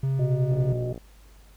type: tone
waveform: triangle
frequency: 134.3 Hz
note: C3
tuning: 46 cents sharp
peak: -20 dBFS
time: 0.03-0.73 s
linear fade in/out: 5 ms
type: harmonic tone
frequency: 123.47 Hz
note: B2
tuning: in tune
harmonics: 1 / 3 / 5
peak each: -27 / -32 / -34 dBFS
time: 0.19-0.93 s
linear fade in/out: 5 ms
type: click train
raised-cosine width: 2 ms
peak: -25 dBFS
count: 28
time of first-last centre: 0.52-0.978 s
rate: 59 Hz
effects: added 50 Hz sine -49 dBFS peak until 1.56 s + pink hiss -58 dBFS RMS until 1.56 s